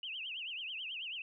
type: tone with vibrato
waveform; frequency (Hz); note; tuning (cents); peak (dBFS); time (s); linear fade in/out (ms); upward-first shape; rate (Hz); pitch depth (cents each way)
sine; 2834; F7; +25; -39; 0.03-1.22; 2; triangle; 9.2; 240
effects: none